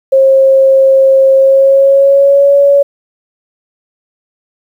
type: tone with pitch glide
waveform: sine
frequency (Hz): 536 to 563.3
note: C5 to C#5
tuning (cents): +42 to +28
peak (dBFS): -3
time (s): 0.12-2.83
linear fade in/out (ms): 10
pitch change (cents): +86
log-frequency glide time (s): 1.35-2.53
effects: 7-bit